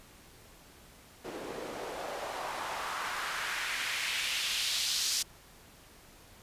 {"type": "noise with band-pass filter sweep", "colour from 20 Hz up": "white", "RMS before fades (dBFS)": -35, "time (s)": [1.24, 5.23], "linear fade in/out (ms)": 10, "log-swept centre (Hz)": [350, 5200], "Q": 1.7, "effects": ["pink hiss -56 dBFS RMS until 6.42 s", "resampled to 32000 Hz"]}